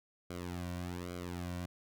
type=tone with flanger; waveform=sawtooth; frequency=88.5 Hz; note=F2; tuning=23 cents sharp; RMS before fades=-41 dBFS; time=0.3-1.66 s; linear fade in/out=5 ms; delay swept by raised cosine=1.1 to 2.4 ms; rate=1.2 Hz; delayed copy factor=-1; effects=none